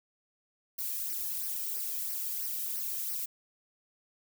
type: noise with flanger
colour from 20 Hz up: violet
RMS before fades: -35 dBFS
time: 0.78-3.26 s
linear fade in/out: 10 ms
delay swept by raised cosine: 0.27 to 1.47 ms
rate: 3 Hz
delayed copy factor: -0.7
effects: none